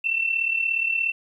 sine tone pair together, 2658 / 2695 Hz, E7 / E7, +14 / +38 cents, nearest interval unison, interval 24 cents, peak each -27 / -22 dBFS, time 0.04-1.12 s, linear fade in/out 10 ms, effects 10-bit

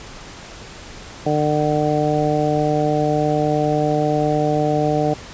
harmonic tone, 150.3 Hz, D3, 40 cents sharp, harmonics 1 / 2 / 3 / 4 / 5, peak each -22 / -22 / -22 / -22 / -22 dBFS, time 1.26-5.14 s, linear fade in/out 5 ms, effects pink hiss -37 dBFS RMS until 5.33 s + resampled to 16000 Hz

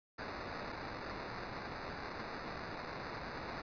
white noise with sample-and-hold, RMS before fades -44 dBFS, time 0.18-3.62 s, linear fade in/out 10 ms, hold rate 3150 Hz, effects resampled to 11025 Hz

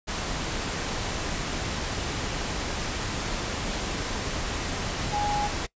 sine tone in noise, 828 Hz, G#5, 5 cents flat, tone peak -25 dBFS, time 5.12-5.48 s, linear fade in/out 20 ms, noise pink, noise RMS -30 dBFS, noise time 0.07-5.67 s, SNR +2 dB, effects noise-tail reverb RT60 0.1 s tail -21 dB re dry + resampled to 16000 Hz

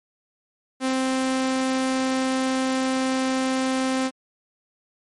sawtooth tone, 261.6 Hz, C4, in tune, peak -17 dBFS, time 0.8-4.11 s, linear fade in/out 50 ms, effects MP3 48 kbps

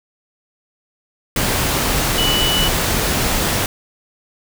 sine tone in noise, 2960 Hz, F#7, in tune, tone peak -17 dBFS, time 2.18-2.68 s, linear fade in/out 2 ms, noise pink, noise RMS -18 dBFS, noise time 1.36-3.66 s, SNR -2 dB, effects none

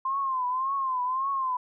sine tone with vibrato, 1046.5 Hz, C6, in tune, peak -25 dBFS, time 0.05-1.57 s, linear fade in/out 5 ms, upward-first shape triangle, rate 1.8 Hz, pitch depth 110 cents each way, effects none

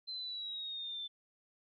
sine exponential sweep, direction down, 4100 to 3520 Hz, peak -39 dBFS, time 0.07-1.08 s, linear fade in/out 20 ms, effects none

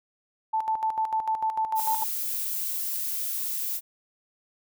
sine tone with tremolo, 880 Hz, A5, in tune, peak -22 dBFS, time 0.53-2.04 s, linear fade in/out 10 ms, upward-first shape square, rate 6.7 Hz, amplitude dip 65%
violet noise, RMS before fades -30 dBFS, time 1.75-3.81 s, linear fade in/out 50 ms
effects none

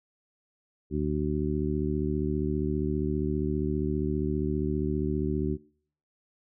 harmonic tone, 75 Hz, D2, 37 cents sharp, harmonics 1 / 2 / 3 / 4 / 5, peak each -32 / -32 / -32 / -32 / -32 dBFS, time 0.9-5.58 s, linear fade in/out 50 ms, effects noise-tail reverb RT60 0.6 s tail -25 dB re dry

